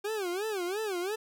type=tone with vibrato; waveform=40% pulse; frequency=392 Hz; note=G4; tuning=in tune; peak=-30 dBFS; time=0.04-1.16 s; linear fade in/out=10 ms; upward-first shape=sine; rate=2.9 Hz; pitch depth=210 cents each way; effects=none